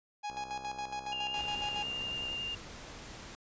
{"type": "tone with tremolo", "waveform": "45% pulse", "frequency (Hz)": 830.6, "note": "G#5", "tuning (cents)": 0, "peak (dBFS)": -35, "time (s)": [0.23, 1.84], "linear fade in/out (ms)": 20, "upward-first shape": "square", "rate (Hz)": 7.2, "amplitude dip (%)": 65}
{"type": "click train", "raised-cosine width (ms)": 1, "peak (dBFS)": -35, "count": 134, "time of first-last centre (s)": [0.3, 2.346], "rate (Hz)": 65}
{"type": "tone with vibrato", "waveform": "sine", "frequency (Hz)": 2804, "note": "F7", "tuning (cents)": 6, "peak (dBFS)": -35, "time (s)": [1.12, 2.55], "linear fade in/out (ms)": 5, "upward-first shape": "triangle", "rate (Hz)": 11, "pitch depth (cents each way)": 16}
{"type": "noise", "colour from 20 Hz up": "pink", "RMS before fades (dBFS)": -47, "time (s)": [1.34, 3.35], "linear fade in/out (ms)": 0}
{"effects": ["resampled to 16000 Hz"]}